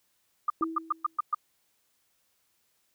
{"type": "tone bursts", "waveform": "sine", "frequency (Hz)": 1210, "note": "D#6", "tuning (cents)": -49, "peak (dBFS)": -22, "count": 7, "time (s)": [0.48, 1.347], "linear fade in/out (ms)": 5, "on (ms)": 21, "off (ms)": 120}
{"type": "tone with exponential decay", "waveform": "sine", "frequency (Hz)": 325.2, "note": "E4", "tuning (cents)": -23, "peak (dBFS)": -27, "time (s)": [0.61, 1.17], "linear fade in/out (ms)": 1, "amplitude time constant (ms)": 120}
{"effects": ["white hiss -72 dBFS RMS until 2.94 s"]}